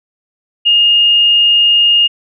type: tone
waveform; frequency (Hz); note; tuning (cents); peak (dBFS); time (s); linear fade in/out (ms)
sine; 2840; F7; +28; -6; 0.65-2.08; 20
effects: none